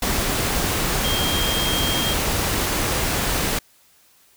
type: tone in noise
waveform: sine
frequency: 3218 Hz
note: G7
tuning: 45 cents sharp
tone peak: -24 dBFS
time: 1.04-2.14 s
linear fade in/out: 5 ms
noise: pink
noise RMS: -22 dBFS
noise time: 0.02-3.59 s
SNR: -5 dB
effects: white hiss -56 dBFS RMS until 4.36 s